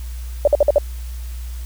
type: tone bursts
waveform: sine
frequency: 583 Hz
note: D5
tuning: 13 cents flat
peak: -8 dBFS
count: 5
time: 0.45-0.783 s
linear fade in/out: 2 ms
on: 25 ms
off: 52 ms
effects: added 60 Hz sine -26 dBFS peak until 1.65 s + white hiss -44 dBFS RMS until 1.65 s